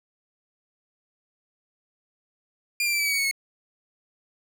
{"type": "tone with pitch steps", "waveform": "sawtooth", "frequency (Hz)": [2400, 2368, 2337, 2306, 2276, 2246, 2216, 2187], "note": ["D7", "D7", "D7", "D7", "C#7", "C#7", "C#7", "C#7"], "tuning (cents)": [37, 14, -9, -32, 45, 22, -1, -24], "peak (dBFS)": -19, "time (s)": [2.8, 3.312], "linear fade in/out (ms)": 2, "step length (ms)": 64, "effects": []}